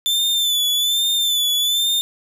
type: tone with vibrato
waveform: 40% pulse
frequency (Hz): 3520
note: A7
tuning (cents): 0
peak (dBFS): -15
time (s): 0.06-2.01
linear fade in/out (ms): 0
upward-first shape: sine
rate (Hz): 1.2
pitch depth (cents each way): 52
effects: none